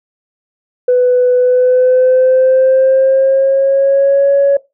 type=tone with pitch glide; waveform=sine; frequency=497.7 to 558.6 Hz; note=B4 to C#5; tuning=+13 to +13 cents; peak=-5 dBFS; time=0.88-4.57 s; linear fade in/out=5 ms; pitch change=+200 cents; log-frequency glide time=1.36-4.32 s; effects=noise-tail reverb RT60 0.2 s tail -18 dB re dry + tanh soft clip ceiling -3 dBFS